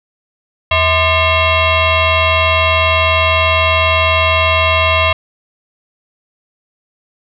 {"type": "tone with frequency modulation", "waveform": "sine", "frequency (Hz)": 1039, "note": "C6", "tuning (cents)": -12, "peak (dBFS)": -9, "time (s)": [0.71, 5.13], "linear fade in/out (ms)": 5, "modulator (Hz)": 561, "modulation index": 3.9, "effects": []}